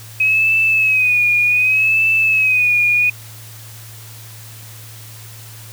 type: tone with vibrato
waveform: sine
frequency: 2535 Hz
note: D#7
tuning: 32 cents sharp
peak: -11 dBFS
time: 0.2-3.1 s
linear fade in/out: 5 ms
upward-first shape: sine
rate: 0.66 Hz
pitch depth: 71 cents each way
effects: added 111 Hz sine -36 dBFS peak until 5.72 s + white hiss -39 dBFS RMS until 5.72 s